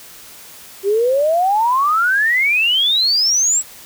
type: exponential sweep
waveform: sine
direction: up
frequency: 383.3 to 7902 Hz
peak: -12 dBFS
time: 0.83-3.63 s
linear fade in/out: 50 ms
effects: white hiss -39 dBFS RMS until 3.85 s